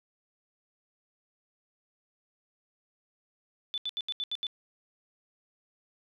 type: tone bursts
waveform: sine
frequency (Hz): 3500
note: A7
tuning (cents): -10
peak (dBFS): -30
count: 7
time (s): 3.74-4.468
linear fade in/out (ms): 0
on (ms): 38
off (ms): 77
effects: none